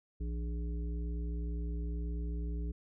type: harmonic tone with a mistuned harmonic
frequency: 59.5 Hz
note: A#1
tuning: 36 cents sharp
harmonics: 1 / 3 / 5 / 7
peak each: -34 / -44 / -48 / -51 dBFS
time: 0.2-2.72 s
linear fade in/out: 10 ms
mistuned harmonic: 3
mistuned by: -110 cents
effects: none